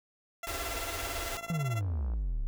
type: tone with tremolo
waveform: 15% pulse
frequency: 679 Hz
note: F5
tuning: 49 cents flat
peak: -29 dBFS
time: 0.43-1.81 s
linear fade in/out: 2 ms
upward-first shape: sine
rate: 18 Hz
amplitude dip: 85%
type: band-stop noise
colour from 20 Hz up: pink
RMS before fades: -37 dBFS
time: 0.47-1.37 s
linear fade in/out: 0 ms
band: 100 to 280 Hz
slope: 48 dB/octave
type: click train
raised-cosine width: 1 ms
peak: -36 dBFS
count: 46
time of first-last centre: 1.32-2.137 s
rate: 55.1 Hz
type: exponential sweep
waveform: triangle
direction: down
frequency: 174.61 to 32.34 Hz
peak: -27 dBFS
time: 1.5-2.47 s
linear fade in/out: 0 ms
effects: none